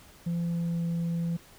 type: tone with pitch glide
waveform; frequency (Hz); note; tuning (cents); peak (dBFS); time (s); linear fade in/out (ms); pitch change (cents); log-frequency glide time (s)
sine; 170.7 to 168.93; F3 to E3; -39 to +43; -24; 0.26-1.37; 10; -18; 0.38-0.81
effects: tanh soft clip ceiling -26 dBFS + pink hiss -54 dBFS RMS until 1.58 s